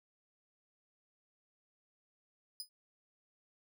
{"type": "tone with exponential decay", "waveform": "sawtooth", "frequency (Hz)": 4994, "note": "D#8", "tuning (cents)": 6, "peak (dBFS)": -34, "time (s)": [2.6, 2.69], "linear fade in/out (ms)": 1, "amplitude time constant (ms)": 19, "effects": []}